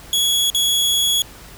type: tone with dropouts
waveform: sawtooth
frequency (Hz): 3354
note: G#7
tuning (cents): +16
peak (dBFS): -12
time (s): 0.13-1.22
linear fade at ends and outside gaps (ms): 1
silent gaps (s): 0.501-0.547
effects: added 50 Hz sine -45 dBFS peak until 1.57 s + pink hiss -41 dBFS RMS until 1.57 s